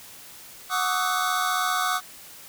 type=tone cluster; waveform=square; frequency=733 / 1129 / 1212 / 1287 / 1496 Hz; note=F#5 / C#6 / D#6 / E6 / F#6; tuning=-16 / +31 / -46 / -42 / +19 cents; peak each=-30 dBFS; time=0.69-2.01 s; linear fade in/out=50 ms; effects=white hiss -45 dBFS RMS until 2.48 s